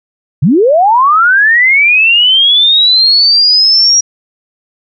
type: linear sweep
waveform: sine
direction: up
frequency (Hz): 116.54 to 5710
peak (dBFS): -4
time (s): 0.42-4.01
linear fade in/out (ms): 10
effects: none